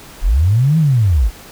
sine linear two-way sweep, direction up then down, 31.2 to 164.81 to 42.48 Hz, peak -9 dBFS, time 0.21-1.31 s, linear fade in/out 50 ms, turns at 0.78 s, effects pink hiss -38 dBFS RMS until 1.51 s

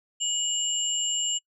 sine tone pair together, 2916 / 7348 Hz, F#7 / A#8, -26 / -26 cents, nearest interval octave + major third, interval 1600 cents, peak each -28 dBFS, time 0.2-1.39 s, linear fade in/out 20 ms, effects noise-tail reverb RT60 0.1 s tail -25 dB re dry

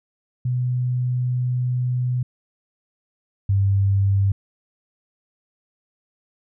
sine tone pair in turn, 125 / 98.5 Hz, B2 / G2, +21 / +9 cents, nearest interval major third, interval 412 cents, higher first, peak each -19 / -15 dBFS, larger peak second, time 0.45-2.23 / 3.49-4.32 s, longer first, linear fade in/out 5 ms, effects none

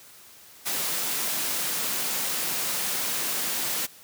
white high-pass noise, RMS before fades -28 dBFS, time 0.65-3.87 s, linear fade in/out 20 ms, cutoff 130 Hz, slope 24 dB/octave, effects white hiss -50 dBFS RMS until 4.03 s + high-pass 60 Hz 12 dB/octave

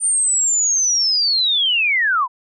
sine linear sweep, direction down, 9080 to 937 Hz, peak -14 dBFS, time 0-2.28 s, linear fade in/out 50 ms, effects none

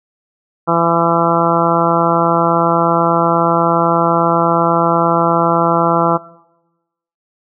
harmonic tone, 168.2 Hz, E3, 35 cents sharp, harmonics 1 / 2 / 3 / 4 / 5 / 6 / 7 / 8, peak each -19 / -19 / -19 / -19 / -19 / -19 / -19 / -19 dBFS, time 0.67-6.18 s, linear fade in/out 20 ms, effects noise-tail reverb RT60 1.0 s tail -21 dB re dry

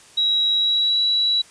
sine tone with pitch glide, 3865 to 3917 Hz, B7 to B7, -38 to -15 cents, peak -16 dBFS, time 0.17-1.42 s, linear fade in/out 10 ms, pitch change +23 cents, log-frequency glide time 0.55-1 s, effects white hiss -48 dBFS RMS until 1.5 s + resampled to 22050 Hz

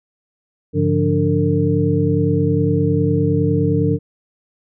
sine tone cluster, 100 / 142.4 / 172.2 / 292.9 / 453.7 Hz, G2 / C#3 / F3 / D4 / A#4, +35 / +47 / -24 / -5 / -47 cents, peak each -20 dBFS, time 0.73-3.99 s, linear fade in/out 50 ms, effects none

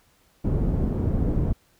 pink low-pass noise, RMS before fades -23 dBFS, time 0.44-1.53 s, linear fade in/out 10 ms, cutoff 310 Hz, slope 12 dB/octave, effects pink hiss -62 dBFS RMS until 1.79 s

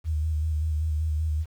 sine tone with vibrato, 77.78 Hz, D#2, in tune, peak -23 dBFS, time 0.04-1.46 s, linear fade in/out 50 ms, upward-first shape square, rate 5.2 Hz, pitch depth 35 cents each way, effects 9-bit

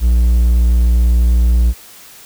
triangle tone, 59.2 Hz, A#1, 27 cents sharp, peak -6 dBFS, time 0-1.74 s, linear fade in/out 50 ms, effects white hiss -39 dBFS RMS until 2.25 s

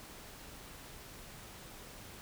silence, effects pink hiss -51 dBFS RMS until 2.21 s

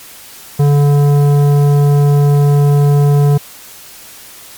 sine tone with tanh clipping, 144 Hz, D3, 34 cents flat, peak -8 dBFS, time 0.59-3.38 s, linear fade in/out 10 ms, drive 13 dB, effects white hiss -35 dBFS RMS until 4.57 s + MP3 96 kbps

